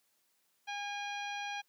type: harmonic tone with a mistuned harmonic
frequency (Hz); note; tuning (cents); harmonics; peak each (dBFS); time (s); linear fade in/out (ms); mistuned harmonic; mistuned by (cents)
814; G#5; -35; 1 / 2 / 3 / 4 / 5 / 6 / 7; -40 / -44 / -43 / -47 / -52 / -60 / -54; 0.67-1.62; 20; 7; +20
effects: white hiss -75 dBFS RMS until 1.68 s + high-pass 150 Hz 12 dB/octave